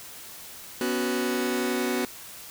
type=chord; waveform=sawtooth; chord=B suspended second; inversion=none; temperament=just; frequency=246.9 / 277.8 / 370.4 Hz; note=B3 / C#4 / F#4; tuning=0 / +4 / +2 cents; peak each=-24 / -28 / -24 dBFS; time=0.81-2.05 s; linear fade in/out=2 ms; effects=white hiss -43 dBFS RMS until 2.5 s